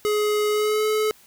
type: tone with pitch glide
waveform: square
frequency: 420.6 to 429.9 Hz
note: G#4 to A4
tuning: +22 to -40 cents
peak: -20 dBFS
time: 0.05-1.11 s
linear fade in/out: 0 ms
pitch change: +38 cents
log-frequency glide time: 0.5-0.85 s
effects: white hiss -53 dBFS RMS until 1.26 s